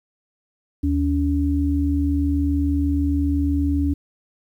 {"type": "tone pair together", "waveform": "sine", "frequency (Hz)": [77.18, 283.6], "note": ["D#2", "C#4"], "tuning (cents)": [-13, 40], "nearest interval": "octave + major seventh", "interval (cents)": 2253, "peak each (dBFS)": -20, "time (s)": [0.83, 3.94], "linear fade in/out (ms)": 10, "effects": ["9-bit"]}